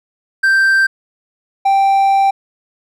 triangle tone pair in turn, 1568 / 784 Hz, G6 / G5, 0 / 0 cents, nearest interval octave, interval 1200 cents, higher first, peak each -7 dBFS, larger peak neither, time 0.43-0.87 / 1.65-2.31 s, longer second, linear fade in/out 10 ms, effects none

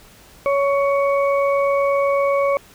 harmonic tone, 559 Hz, C#5, 14 cents sharp, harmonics 1 / 2 / 4, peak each -16 / -22 / -28 dBFS, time 0.46-2.57 s, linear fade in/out 0 ms, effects pink hiss -47 dBFS RMS until 2.74 s

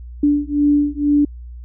sine beating tone pair, 290.1 / 292.2 Hz, D4 / D4, -21 / -9 cents, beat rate 2.1 Hz, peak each -16 dBFS, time 0.23-1.25 s, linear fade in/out 5 ms, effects added 60 Hz sine -31 dBFS peak until 1.64 s

